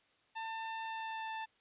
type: tone with pitch glide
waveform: sawtooth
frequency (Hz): 895 to 885.7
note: A5 to A5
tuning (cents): +29 to +11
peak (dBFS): -35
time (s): 0.35-1.46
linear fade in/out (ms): 20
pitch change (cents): -18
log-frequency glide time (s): 0.84-1.32
effects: white hiss -71 dBFS RMS until 1.6 s + resampled to 8000 Hz